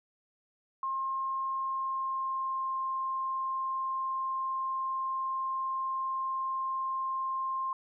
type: tone with pitch glide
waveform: sine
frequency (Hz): 1066 to 1057.4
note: C6 to C6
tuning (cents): +32 to +18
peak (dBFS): -30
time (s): 0.83-7.73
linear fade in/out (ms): 2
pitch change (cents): -14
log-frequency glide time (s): 1.55-2.77
effects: none